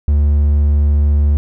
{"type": "tone", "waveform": "triangle", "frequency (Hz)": 73, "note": "D2", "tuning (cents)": -10, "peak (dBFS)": -7, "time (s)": [0.08, 1.37], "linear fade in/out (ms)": 0, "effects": []}